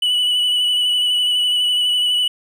triangle tone with vibrato, 2960 Hz, F#7, in tune, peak -13 dBFS, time 0.02-2.28 s, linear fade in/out 5 ms, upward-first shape square, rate 12 Hz, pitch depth 17 cents each way, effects none

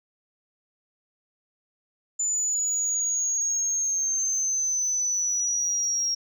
sine linear sweep, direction down, 7040 to 5588 Hz, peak -22 dBFS, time 2.19-6.15 s, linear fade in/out 10 ms, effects tanh soft clip ceiling -18 dBFS

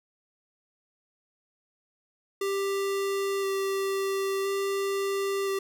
square tone with vibrato, 392 Hz, G4, in tune, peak -27 dBFS, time 2.41-5.59 s, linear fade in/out 5 ms, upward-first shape square, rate 0.49 Hz, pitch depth 9 cents each way, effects none

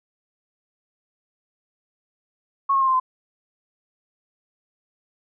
sine tone with pitch steps, 1100 / 1081.7 / 1063.8 / 1046.1 / 1028.7 Hz, C#6 / C#6 / C6 / C6 / C6, -14 / -43 / +28 / -1 / -30 cents, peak -16 dBFS, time 2.69-3 s, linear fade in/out 10 ms, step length 62 ms, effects none

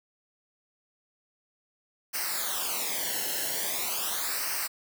white noise with flanger, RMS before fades -31 dBFS, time 2.13-4.68 s, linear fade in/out 20 ms, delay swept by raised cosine 0.28 to 0.85 ms, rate 0.42 Hz, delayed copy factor -0.8, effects none

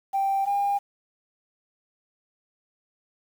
sine tone pair in turn, 784 / 804.6 Hz, G5 / G5, 0 / +45 cents, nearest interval unison, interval 45 cents, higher second, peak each -20 dBFS, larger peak neither, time 0.13-0.46 / 0.46-0.79 s, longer neither, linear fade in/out 20 ms, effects tanh soft clip ceiling -18 dBFS + 8-bit

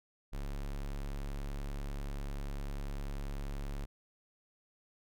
square tone, 35.11 Hz, C#1, 23 cents sharp, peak -37 dBFS, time 0.32-3.86 s, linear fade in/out 20 ms, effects none

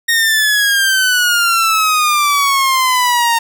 sawtooth exponential sweep, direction down, 1864.7 to 918 Hz, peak -7 dBFS, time 0.08-3.39 s, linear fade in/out 10 ms, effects 8-bit

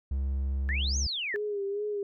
triangle tone with pitch glide, 67.6 to 68.23 Hz, C#2 to C#2, -43 to -27 cents, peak -25 dBFS, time 0.11-1.07 s, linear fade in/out 5 ms, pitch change +16 cents, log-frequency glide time 0.6-0.75 s
sine exponential two-way sweep, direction up then down, 1695 to 6645 to 1695 Hz, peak -30 dBFS, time 0.69-1.36 s, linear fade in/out 0 ms, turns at 0.98 s
sine tone with vibrato, 407.5 Hz, G#4, 33 cents flat, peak -29 dBFS, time 1.34-2.03 s, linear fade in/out 2 ms, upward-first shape sine, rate 2.4 Hz, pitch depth 55 cents each way
effects none

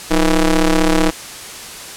sawtooth ring-modulated tone, 164.81 Hz, E3, in tune, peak -4 dBFS, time 0.1-1.11 s, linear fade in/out 20 ms, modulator 147 Hz, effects white hiss -31 dBFS RMS until 1.96 s + low-pass 10000 Hz 12 dB/octave

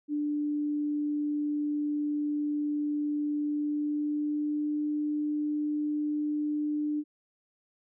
sine tone with pitch glide, 295.4 to 298.5 Hz, D4 to D4, +10 to +28 cents, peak -27 dBFS, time 0.08-7.04 s, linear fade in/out 50 ms, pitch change +18 cents, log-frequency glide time 3.42-4.81 s, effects none

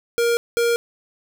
square tone pair in turn, 470 / 470 Hz, A#4 / A#4, +14 / +14 cents, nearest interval unison, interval 0 cents, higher neither, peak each -17 dBFS, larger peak neither, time 0.18-0.37 / 0.57-0.76 s, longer neither, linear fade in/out 0 ms, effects none

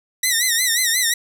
10% pulse tone with vibrato, 1926 Hz, B6, 44 cents flat, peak -7 dBFS, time 0.23-1.14 s, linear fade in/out 5 ms, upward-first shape sine, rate 5.6 Hz, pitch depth 110 cents each way, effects none

